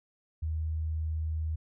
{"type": "tone", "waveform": "sine", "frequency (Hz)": 79, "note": "D#2", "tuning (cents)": 27, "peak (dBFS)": -29, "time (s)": [0.42, 1.56], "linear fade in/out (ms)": 10, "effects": []}